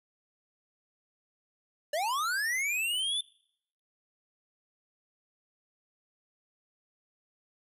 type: linear sweep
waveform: square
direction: up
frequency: 566 to 3553 Hz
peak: -29 dBFS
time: 1.93-3.21 s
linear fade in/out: 5 ms
effects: noise-tail reverb RT60 0.7 s tail -24 dB re dry + resampled to 32000 Hz